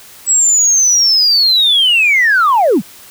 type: linear sweep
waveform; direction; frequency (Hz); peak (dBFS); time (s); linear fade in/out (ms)
sine; down; 7860 to 144.7; -6; 0.26-2.82; 50
effects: tanh soft clip ceiling -4 dBFS + white hiss -38 dBFS RMS until 3.1 s